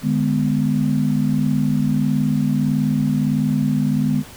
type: chord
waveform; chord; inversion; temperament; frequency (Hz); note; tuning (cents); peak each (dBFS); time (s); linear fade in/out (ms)
sine; G# diminished; second; just; 149.51 / 207.7 / 249.2; D3 / G#3 / B3; +31 / 0 / +16; -20; 0.02-4.24; 50
effects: pink hiss -40 dBFS RMS until 4.36 s